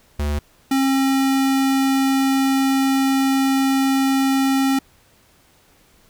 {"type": "tone pair in turn", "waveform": "square", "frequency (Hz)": [73.42, 269.2], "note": ["D2", "C4"], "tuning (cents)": [0, 49], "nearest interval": "octave + minor seventh", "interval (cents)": 2249, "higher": "second", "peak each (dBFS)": [-20, -16], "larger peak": "second", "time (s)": [[0.19, 0.39], [0.71, 4.79]], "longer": "second", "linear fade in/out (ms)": 5, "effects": ["pink hiss -55 dBFS RMS until 6.09 s"]}